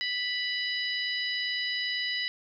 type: harmonic tone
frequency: 987.8 Hz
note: B5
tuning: in tune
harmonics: 2 / 3 / 4 / 5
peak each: -32 / -34 / -35 / -36 dBFS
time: 0.01-2.28 s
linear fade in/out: 0 ms
effects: none